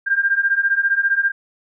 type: beating tone pair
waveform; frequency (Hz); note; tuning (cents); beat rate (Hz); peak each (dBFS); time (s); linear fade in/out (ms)
sine; 1588 / 1603; G6 / G6; +22 / +38; 15; -19 / -17; 0.06-1.32; 20
effects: none